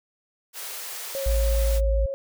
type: high-pass noise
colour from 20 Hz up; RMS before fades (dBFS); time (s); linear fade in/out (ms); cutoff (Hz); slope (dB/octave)
white; -35; 0.53-1.81; 50; 400; 48
type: tone with vibrato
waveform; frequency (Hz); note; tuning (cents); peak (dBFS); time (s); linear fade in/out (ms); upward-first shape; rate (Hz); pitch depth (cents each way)
sine; 545; C#5; -29; -27; 1.15-2.14; 0; triangle; 7.6; 8
type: tone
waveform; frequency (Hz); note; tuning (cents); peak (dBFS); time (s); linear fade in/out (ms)
sine; 55; A1; 0; -19; 1.26-2.06; 5
effects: none